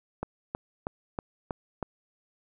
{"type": "click train", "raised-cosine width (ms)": 1, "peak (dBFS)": -17, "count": 6, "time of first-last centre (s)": [0.23, 1.827], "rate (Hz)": 3.13, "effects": []}